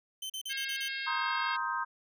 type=tone bursts; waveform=sawtooth; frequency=3081 Hz; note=G7; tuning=31 cents flat; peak=-33 dBFS; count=6; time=0.22-0.883 s; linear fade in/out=5 ms; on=78 ms; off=39 ms
type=harmonic tone; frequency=538 Hz; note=C5; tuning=48 cents sharp; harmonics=3 / 4 / 5 / 6 / 7 / 8 / 9; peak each=-38 / -40 / -42 / -44 / -45 / -46 / -47 dBFS; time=0.49-1.57 s; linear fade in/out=20 ms
type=chord; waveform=sine; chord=C minor seventh; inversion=third; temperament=just; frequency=941.9 / 1046.5 / 1255.8 / 1569.8 Hz; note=Bb5 / C6 / Eb6 / G6; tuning=+18 / 0 / +16 / +2 cents; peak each=-36 dBFS; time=1.06-1.85 s; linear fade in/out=20 ms
effects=none